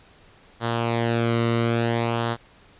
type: tone with flanger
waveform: sawtooth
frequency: 116.54 Hz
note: A#2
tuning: in tune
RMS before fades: -23 dBFS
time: 0.6-2.37 s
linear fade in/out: 50 ms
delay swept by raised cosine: 0.41 to 1.21 ms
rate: 0.57 Hz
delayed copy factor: -0.6
effects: pink hiss -53 dBFS RMS until 2.79 s + resampled to 8000 Hz